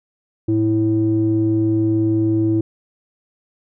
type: tone with low-pass filter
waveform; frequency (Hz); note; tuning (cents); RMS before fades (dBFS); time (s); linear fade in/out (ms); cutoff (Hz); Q
square; 109.2; A2; -13; -17; 0.48-2.61; 5; 340; 5.9
effects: none